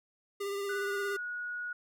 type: tone with vibrato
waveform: square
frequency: 400 Hz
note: G4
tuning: 35 cents sharp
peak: -34 dBFS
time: 0.4-1.17 s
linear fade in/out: 10 ms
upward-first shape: triangle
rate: 17 Hz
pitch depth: 29 cents each way
type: tone with pitch glide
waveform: sine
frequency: 1480 to 1454.6 Hz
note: F#6 to F#6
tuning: 0 to -30 cents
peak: -35 dBFS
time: 0.69-1.73 s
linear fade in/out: 5 ms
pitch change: -30 cents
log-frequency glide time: 0.8-0.93 s
effects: none